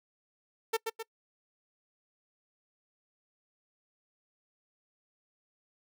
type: tone with echo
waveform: sawtooth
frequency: 449 Hz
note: A4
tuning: 35 cents sharp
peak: -22 dBFS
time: 0.73-0.77 s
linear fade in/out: 10 ms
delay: 130 ms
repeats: 2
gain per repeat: -5 dB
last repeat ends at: 1.03 s
effects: noise-tail reverb RT60 0.1 s tail -25 dB re dry